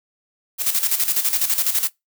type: noise with tremolo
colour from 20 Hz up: blue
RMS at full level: -18 dBFS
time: 0.58-1.9 s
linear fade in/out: 50 ms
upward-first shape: square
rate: 12 Hz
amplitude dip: 65%
effects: noise-tail reverb RT60 0.2 s tail -26 dB re dry